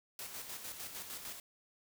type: noise with tremolo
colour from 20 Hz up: white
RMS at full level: -44 dBFS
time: 0.19-1.4 s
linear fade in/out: 2 ms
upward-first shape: square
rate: 6.6 Hz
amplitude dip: 45%
effects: none